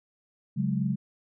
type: chord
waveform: sine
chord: C# suspended fourth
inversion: none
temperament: just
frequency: 138.59 / 184.79 / 207.9 Hz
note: C#3 / F#3 / G#3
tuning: 0 / -2 / +2 cents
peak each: -29 dBFS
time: 0.56-0.96 s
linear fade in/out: 20 ms
effects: none